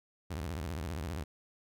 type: tone with vibrato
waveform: sawtooth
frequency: 80 Hz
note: D#2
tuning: 49 cents sharp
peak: -32 dBFS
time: 0.3-1.24 s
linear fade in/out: 10 ms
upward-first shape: sine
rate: 15 Hz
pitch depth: 290 cents each way
effects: none